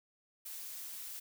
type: noise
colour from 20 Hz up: blue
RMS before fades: -45 dBFS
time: 0.45-1.2 s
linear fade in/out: 10 ms
effects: none